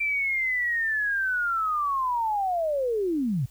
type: linear sweep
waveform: sine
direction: down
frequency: 2356 to 111.8 Hz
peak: -23 dBFS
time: 0-3.46 s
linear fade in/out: 10 ms
effects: added 50 Hz sine -53 dBFS peak until 3.5 s + white hiss -59 dBFS RMS until 3.5 s